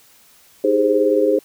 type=chord; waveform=sine; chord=Ab major seventh; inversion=second; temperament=equal with one note detuned; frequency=311.1 / 396.8 / 415.3 / 523.3 Hz; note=Eb4 / G4 / Ab4 / C5; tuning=0 / +21 / 0 / 0 cents; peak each=-20 / -22 / -17 / -17 dBFS; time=0.64-1.39 s; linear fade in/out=5 ms; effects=white hiss -51 dBFS RMS until 1.44 s